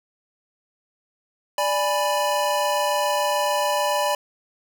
square chord, G# diminished, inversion second, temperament equal, 587.3 / 830.6 / 987.8 Hz, D5 / G#5 / B5, 0 / 0 / 0 cents, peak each -24 / -27 / -25 dBFS, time 1.58-4.15 s, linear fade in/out 2 ms, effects none

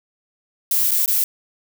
violet noise with dropouts, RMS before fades -18 dBFS, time 0.71-1.24 s, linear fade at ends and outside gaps 2 ms, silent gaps 0.909-0.916 / 1.06-1.078 s, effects none

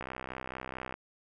click train, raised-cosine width 0.5 ms, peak -23 dBFS, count 61, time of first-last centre 0.01-0.94 s, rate 64.5 Hz, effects none

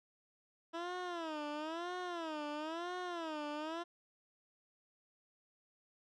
15% pulse tone with vibrato, 327.2 Hz, E4, 13 cents flat, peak -33 dBFS, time 0.73-3.84 s, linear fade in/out 20 ms, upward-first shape sine, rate 1 Hz, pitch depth 180 cents each way, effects low-pass 4000 Hz 12 dB/octave

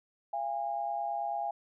sine tone pair together, 685.8 / 815 Hz, F5 / G#5, -32 / -33 cents, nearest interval minor third, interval 299 cents, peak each -35 / -33 dBFS, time 0.33-1.51 s, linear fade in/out 5 ms, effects none

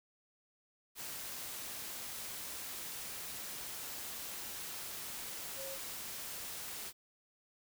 sine tone in noise, 539 Hz, C#5, 49 cents flat, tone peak -45 dBFS, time 5.55-5.79 s, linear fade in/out 50 ms, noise white, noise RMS -44 dBFS, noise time 0.95-6.93 s, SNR -4 dB, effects none

